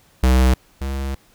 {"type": "tone pair in turn", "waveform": "square", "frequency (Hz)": [64, 67.69], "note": ["C2", "C#2"], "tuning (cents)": [-38, -41], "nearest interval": "minor second", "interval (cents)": 97, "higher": "second", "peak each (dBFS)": [-12, -23], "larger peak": "first", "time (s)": [[0.23, 0.54], [0.81, 1.15]], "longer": "second", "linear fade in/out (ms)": 5, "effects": ["pink hiss -55 dBFS RMS until 1.34 s"]}